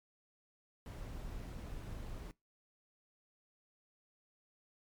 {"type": "noise", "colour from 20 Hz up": "brown", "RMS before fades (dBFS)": -45, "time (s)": [0.86, 2.31], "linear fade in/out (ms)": 0, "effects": ["noise-tail reverb RT60 0.2 s tail -22 dB re dry", "MP3 96 kbps"]}